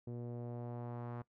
sawtooth tone with low-pass filter sweep, 119.9 Hz, A#2, 49 cents sharp, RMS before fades -44 dBFS, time 0.07-1.22 s, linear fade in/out 5 ms, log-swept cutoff 410 to 1200 Hz, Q 1.5, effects noise-tail reverb RT60 0.1 s tail -19 dB re dry

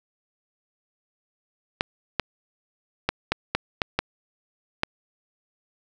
clicks, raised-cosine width 0.3 ms, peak -5 dBFS, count 8, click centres 1.809 / 2.197 / 3.09 / 3.32 / 3.55 / 3.818 / 3.99 / 4.834 s, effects none

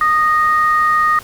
sine tone pair together, 1233.4 / 1864.7 Hz, D#6 / A#6, -16 / 0 cents, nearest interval perfect fifth, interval 716 cents, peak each -11 / -17 dBFS, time 0.01-1.19 s, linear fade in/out 2 ms, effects tanh soft clip ceiling -3 dBFS + pink hiss -37 dBFS RMS until 1.23 s

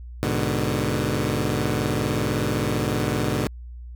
15% pulse chord, G# diminished, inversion none, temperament equal with one note detuned, 103.83 / 123.47 / 148.02 Hz, G#2 / B2 / D3, 0 / 0 / +14 cents, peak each -20 dBFS, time 0.23-3.47 s, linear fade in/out 0 ms, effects added 60 Hz sine -35 dBFS peak until 3.95 s

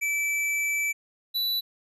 square tone pair in turn, 2315 / 3960 Hz, D7 / B7, -25 / +4 cents, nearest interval major sixth, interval 929 cents, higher second, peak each -25 dBFS, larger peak neither, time 0.01-0.93 / 1.34-1.61 s, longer first, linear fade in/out 20 ms, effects resampled to 32000 Hz

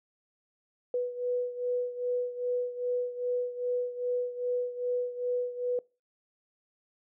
sine beating tone pair, 492 / 494.5 Hz, B4 / B4, -7 / +2 cents, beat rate 2.5 Hz, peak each -30 / -34 dBFS, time 0.94-5.79 s, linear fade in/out 2 ms, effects noise-tail reverb RT60 0.3 s tail -24 dB re dry

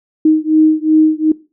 sine beating tone pair, 311.1 / 313.8 Hz, D#4 / D#4, 0 / +15 cents, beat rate 2.7 Hz, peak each -11 dBFS, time 0.25-1.32 s, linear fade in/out 5 ms, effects noise-tail reverb RT60 0.3 s tail -19 dB re dry

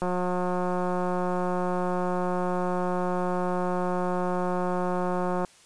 click train, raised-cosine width 1 ms, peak -15 dBFS, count 978, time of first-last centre 0.02-5.448 s, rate 180 Hz, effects white hiss -55 dBFS RMS until 5.65 s + resampled to 22050 Hz

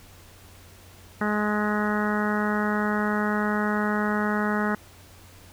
harmonic tone, 209.9 Hz, G#3, 19 cents sharp, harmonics 1 / 2 / 3 / 4 / 5 / 6 / 7 / 8 / 9, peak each -25 / -31 / -34 / -33 / -35 / -32 / -32 / -36 / -35 dBFS, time 1.21-4.75 s, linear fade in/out 2 ms, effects added 91 Hz sine -51 dBFS peak until 5.52 s + pink hiss -51 dBFS RMS until 5.52 s

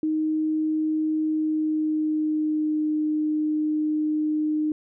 sine tone with pitch glide, 311.5 to 306 Hz, D#4 to D#4, +2 to -29 cents, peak -21 dBFS, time 0.03-4.72 s, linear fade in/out 2 ms, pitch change -31 cents, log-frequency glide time 1.24-2.91 s, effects none

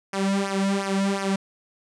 sawtooth tone with flanger, 196 Hz, G3, in tune, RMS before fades -24 dBFS, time 0.13-1.36 s, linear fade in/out 5 ms, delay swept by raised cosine 0.25 to 2.55 ms, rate 2.8 Hz, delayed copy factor -0.8, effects resampled to 22050 Hz

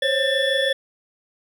triangle tone cluster, 528 / 554 / 1788 / 3427 Hz, C5 / C#5 / A6 / A7, +16 / -1 / +27 / -46 cents, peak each -22 dBFS, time 0.02-0.73 s, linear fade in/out 5 ms, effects none

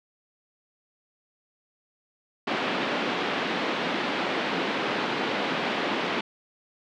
pink band-pass noise, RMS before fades -28 dBFS, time 2.47-6.21 s, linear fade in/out 5 ms, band 210 to 3600 Hz, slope 24 dB/octave, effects none

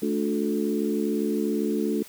harmonic tone with a mistuned harmonic, 72.5 Hz, D2, 22 cents flat, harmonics 3 / 4 / 5 / 6, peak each -27 / -28 / -29 / -30 dBFS, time 0.02-2.03 s, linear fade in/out 5 ms, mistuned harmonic 5, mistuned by -24 cents, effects white hiss -47 dBFS RMS until 2.08 s

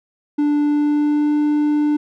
triangle tone with pitch glide, 293.7 to 297.3 Hz, D4 to D4, 0 to +21 cents, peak -12 dBFS, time 0.38-1.97 s, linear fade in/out 10 ms, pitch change +21 cents, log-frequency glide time 0.61-1.36 s, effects none

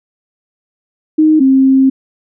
sine tone pair in turn, 310.9 / 266.3 Hz, D#4 / C4, -1 / +31 cents, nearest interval minor third, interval 268 cents, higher first, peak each -5 dBFS, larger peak neither, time 1.18-1.4 / 1.4-1.9 s, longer second, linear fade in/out 10 ms, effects none

